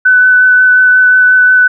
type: tone with vibrato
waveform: sine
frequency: 1502 Hz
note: F#6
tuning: 26 cents sharp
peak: -3 dBFS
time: 0.05-1.68 s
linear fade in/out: 10 ms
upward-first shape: sine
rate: 5.6 Hz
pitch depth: 11 cents each way
effects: none